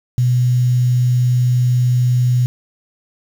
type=tone with quantisation; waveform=sine; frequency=124.2 Hz; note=B2; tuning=10 cents sharp; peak=-11 dBFS; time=0.18-2.46 s; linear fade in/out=0 ms; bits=6; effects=none